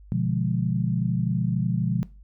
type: chord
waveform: sine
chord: B diminished seventh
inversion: none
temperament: equal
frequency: 123.47 / 146.83 / 174.61 / 207.7 Hz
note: B2 / D3 / F3 / Ab3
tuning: 0 / 0 / 0 / 0 cents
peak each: -26 / -30 / -25 / -30 dBFS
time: 0.12-2.03 s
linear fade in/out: 0 ms
effects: noise-tail reverb RT60 0.3 s tail -19 dB re dry + added 50 Hz sine -45 dBFS peak until 2.23 s